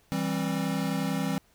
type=chord; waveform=square; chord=C major; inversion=first; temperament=equal with one note detuned; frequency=164.81 / 196 / 265.1 Hz; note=E3 / G3 / C4; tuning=0 / 0 / +23 cents; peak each=-32 dBFS; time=0.12-1.38 s; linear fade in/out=0 ms; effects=pink hiss -64 dBFS RMS until 1.54 s